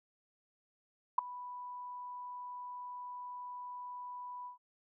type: tone with ADSR envelope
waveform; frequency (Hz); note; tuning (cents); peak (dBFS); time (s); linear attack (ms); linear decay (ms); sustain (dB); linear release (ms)
sine; 987.8; B5; 0; -20; 1.18-4.58; 6; 7; -22; 120
effects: none